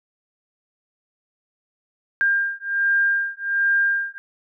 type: beating tone pair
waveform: sine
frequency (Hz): 1600 / 1601.3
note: G6 / G6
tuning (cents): +35 / +36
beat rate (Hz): 1.3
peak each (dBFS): -21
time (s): 2.21-4.18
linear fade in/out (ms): 0
effects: none